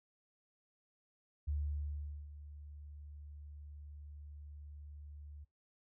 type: tone with ADSR envelope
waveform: sine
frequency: 73.42 Hz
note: D2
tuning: in tune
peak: -33 dBFS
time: 1.47-5.45 s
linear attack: 15 ms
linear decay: 790 ms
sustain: -15 dB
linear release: 18 ms
effects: noise-tail reverb RT60 0.2 s tail -26 dB re dry